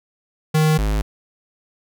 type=tone pair in turn; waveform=square; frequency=155.56 / 52.23 Hz; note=D#3 / G#1; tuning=0 / +11 cents; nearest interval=octave + perfect fifth; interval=1889 cents; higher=first; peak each=-14 / -18 dBFS; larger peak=first; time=0.54-0.78 / 0.78-1.02 s; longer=neither; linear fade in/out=10 ms; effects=none